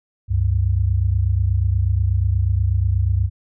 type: tone pair together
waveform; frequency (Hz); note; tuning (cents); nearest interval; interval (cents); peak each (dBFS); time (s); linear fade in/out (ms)
sine; 69.3 / 97.58; C#2 / G2; 0 / -7; tritone; 593; -19 / -17; 0.28-3.3; 50
effects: none